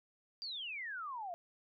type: exponential sweep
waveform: sine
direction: down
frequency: 4800 to 665 Hz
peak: -40 dBFS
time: 0.42-1.34 s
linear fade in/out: 0 ms
effects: none

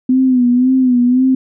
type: tone with vibrato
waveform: sine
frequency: 252.3 Hz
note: B3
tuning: 37 cents sharp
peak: -8 dBFS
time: 0.09-1.35 s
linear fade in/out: 5 ms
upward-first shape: sine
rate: 1.9 Hz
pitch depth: 66 cents each way
effects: none

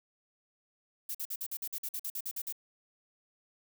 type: noise bursts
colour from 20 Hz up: violet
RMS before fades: -37 dBFS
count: 14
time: 1.09-2.525 s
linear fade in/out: 5 ms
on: 57 ms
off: 49 ms
effects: none

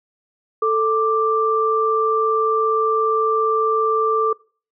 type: tone pair together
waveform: sine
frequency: 441.3 / 1178 Hz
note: A4 / D6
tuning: +5 / +5 cents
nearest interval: octave + perfect fourth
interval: 1700 cents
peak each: -18 dBFS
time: 0.62-4.33 s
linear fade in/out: 5 ms
effects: noise-tail reverb RT60 0.4 s tail -24 dB re dry

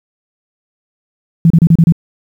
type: tone bursts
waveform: sine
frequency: 165.6 Hz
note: E3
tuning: 8 cents sharp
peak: -3 dBFS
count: 6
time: 1.45-1.923 s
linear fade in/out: 2 ms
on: 53 ms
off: 31 ms
effects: 7-bit

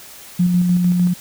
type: tone with tremolo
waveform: sine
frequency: 177.9 Hz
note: F3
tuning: 32 cents sharp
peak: -11 dBFS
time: 0.39-1.14 s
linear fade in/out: 10 ms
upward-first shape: square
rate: 6.6 Hz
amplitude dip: 30%
effects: white hiss -39 dBFS RMS until 1.2 s

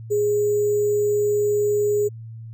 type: tone with sample-and-hold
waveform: sine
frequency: 415.3 Hz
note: G#4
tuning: in tune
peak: -17 dBFS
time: 0.1-2.09 s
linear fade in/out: 20 ms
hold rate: 7350 Hz
effects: added 113 Hz sine -34 dBFS peak until 2.53 s

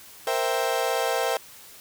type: chord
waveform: 35% pulse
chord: C dominant seventh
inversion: third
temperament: equal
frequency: 466.2 / 523.3 / 659.3 / 784 Hz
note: Bb4 / C5 / E5 / G5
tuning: 0 / 0 / 0 / 0 cents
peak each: -27 dBFS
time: 0.27-1.37 s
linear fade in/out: 2 ms
effects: white hiss -47 dBFS RMS until 1.8 s

